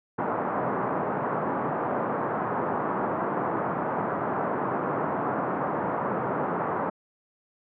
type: band-pass noise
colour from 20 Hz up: white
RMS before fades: -28 dBFS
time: 0.18-6.9 s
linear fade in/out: 10 ms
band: 130 to 1200 Hz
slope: 24 dB/octave
effects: low-pass 2000 Hz 12 dB/octave